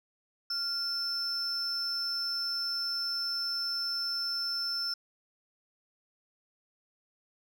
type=tone pair together; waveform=sine; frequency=1400 / 5315 Hz; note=F6 / E8; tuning=+4 / +13 cents; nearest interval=octave + major seventh; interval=2309 cents; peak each=-38 / -29 dBFS; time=0.5-4.94 s; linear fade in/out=5 ms; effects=tanh soft clip ceiling -27 dBFS